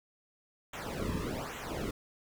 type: noise with flanger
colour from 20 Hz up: brown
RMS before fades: -37 dBFS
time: 0.73-1.91 s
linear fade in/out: 5 ms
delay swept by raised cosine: 0.2 to 1.4 ms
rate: 1.2 Hz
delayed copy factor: -0.95
effects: none